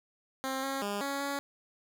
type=tone with pitch steps; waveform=10% pulse; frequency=265.3 / 271.2 / 203.1 / 278.4 / 280.7 Hz; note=C4 / C#4 / G#3 / C#4 / C#4; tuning=+24 / -38 / -38 / +8 / +22 cents; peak=-24 dBFS; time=0.44-1.39 s; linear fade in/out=0 ms; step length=190 ms; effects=none